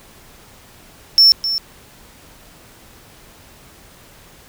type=tone with echo; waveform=triangle; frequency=5400 Hz; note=E8; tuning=41 cents sharp; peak=-5 dBFS; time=1.18-1.32 s; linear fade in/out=0 ms; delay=260 ms; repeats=1; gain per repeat=-11 dB; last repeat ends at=1.58 s; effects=pink hiss -45 dBFS RMS until 4.48 s